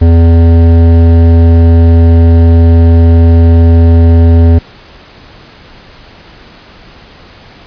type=tone with hard clipping; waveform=sine; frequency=83.5 Hz; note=E2; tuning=23 cents sharp; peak=-3 dBFS; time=0.01-4.59 s; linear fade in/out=10 ms; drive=13 dB; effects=pink hiss -35 dBFS RMS until 7.66 s + resampled to 11025 Hz